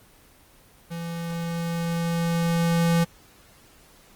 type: tone with level ramp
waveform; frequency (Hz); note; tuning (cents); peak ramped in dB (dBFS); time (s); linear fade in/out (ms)
square; 168.4; E3; +37; -31 to -18; 0.9-3.05; 20
effects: pink hiss -54 dBFS RMS until 4.15 s + Opus 24 kbps